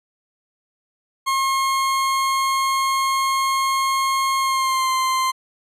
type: tone with pitch glide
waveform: 40% pulse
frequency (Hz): 1076 to 1044.2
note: C6 to C6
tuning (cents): +48 to -4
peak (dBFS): -17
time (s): 1.26-5.32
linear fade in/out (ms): 20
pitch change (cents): -52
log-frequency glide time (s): 4.39-4.92
effects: low-pass 12000 Hz 12 dB/octave